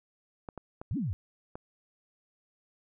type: clicks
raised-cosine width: 1 ms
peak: -26 dBFS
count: 4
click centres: 0.488 / 0.577 / 0.815 / 1.555 s
type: exponential two-way sweep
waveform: sine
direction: up then down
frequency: 79.1 to 306.5 to 79.1 Hz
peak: -29 dBFS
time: 0.91-1.13 s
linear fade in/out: 0 ms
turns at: 0.97 s
effects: none